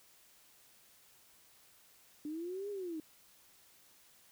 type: linear two-way sweep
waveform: sine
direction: up then down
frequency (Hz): 292.1 to 415.3 to 304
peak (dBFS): -38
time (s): 2.25-3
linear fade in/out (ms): 2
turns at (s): 2.7
effects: white hiss -64 dBFS RMS until 4.31 s